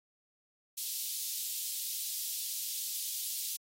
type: high-pass noise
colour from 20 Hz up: white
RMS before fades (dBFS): -37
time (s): 0.77-3.57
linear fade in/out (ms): 10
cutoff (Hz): 3400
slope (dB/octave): 24
effects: AAC 48 kbps